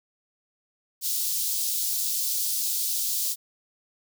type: high-pass noise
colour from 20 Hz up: white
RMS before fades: -27 dBFS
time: 1.01-3.36 s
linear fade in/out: 50 ms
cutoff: 4000 Hz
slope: 24 dB/octave
effects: none